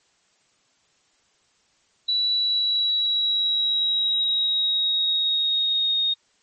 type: tone with pitch glide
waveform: sine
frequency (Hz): 3938 to 3717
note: B7 to A#7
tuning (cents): -6 to -6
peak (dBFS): -19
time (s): 2.08-6.14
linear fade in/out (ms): 10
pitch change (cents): -100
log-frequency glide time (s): 2.33-5.98
effects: white hiss -64 dBFS RMS until 6.42 s + MP3 32 kbps